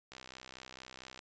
click train, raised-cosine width 0.2 ms, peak -30 dBFS, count 70, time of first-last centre 0.12-1.191 s, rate 64.4 Hz, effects resampled to 16000 Hz

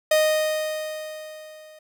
45% pulse tone with level ramp, 620 Hz, D#5, 6 cents flat, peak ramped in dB -15 to -45 dBFS, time 0.11-1.79 s, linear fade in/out 5 ms, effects none

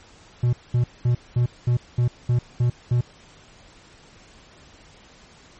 triangle tone bursts, 121.6 Hz, B2, 26 cents flat, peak -14 dBFS, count 9, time 0.43-3.01 s, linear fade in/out 5 ms, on 100 ms, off 210 ms, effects pink hiss -50 dBFS RMS until 5.59 s + MP3 32 kbps

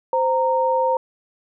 sine tone pair together, 519.7 / 926 Hz, C5 / A#5, -12 / -12 cents, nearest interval minor seventh, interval 1000 cents, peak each -19 dBFS, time 0.13-0.97 s, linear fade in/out 2 ms, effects none

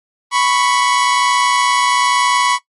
sawtooth tone pair together, 987.8 / 1108.8 Hz, B5 / C#6, 0 / 0 cents, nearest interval major second, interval 200 cents, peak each -11 dBFS, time 0.31-2.59 s, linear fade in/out 50 ms, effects noise-tail reverb RT60 0.1 s tail -18 dB re dry + MP3 48 kbps

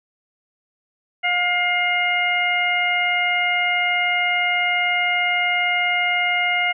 harmonic tone with a mistuned harmonic, 713 Hz, F5, 36 cents sharp, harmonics 1 / 2 / 3 / 4, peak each -24 / -27 / -19 / -26 dBFS, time 1.23-6.73 s, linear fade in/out 20 ms, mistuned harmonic 3, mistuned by -18 cents, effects none

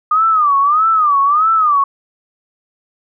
sine tone with vibrato, 1212 Hz, D#6, 46 cents flat, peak -9 dBFS, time 0.11-1.84 s, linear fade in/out 5 ms, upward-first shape sine, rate 1.6 Hz, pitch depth 160 cents each way, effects none

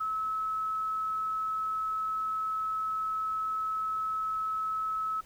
sine tone, 1296 Hz, E6, 30 cents flat, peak -29 dBFS, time 0-5.21 s, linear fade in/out 10 ms, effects pink hiss -58 dBFS RMS until 5.25 s

